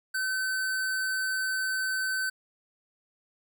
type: tone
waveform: square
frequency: 1529 Hz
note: G6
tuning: 44 cents flat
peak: -28 dBFS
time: 0.14-2.3 s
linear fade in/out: 10 ms
effects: none